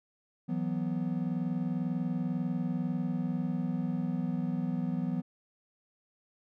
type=chord; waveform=triangle; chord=E suspended second; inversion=none; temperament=equal; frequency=164.81 / 185 / 246.9 Hz; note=E3 / F#3 / B3; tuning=0 / 0 / 0 cents; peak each=-32 dBFS; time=0.48-5.22 s; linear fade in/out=20 ms; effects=none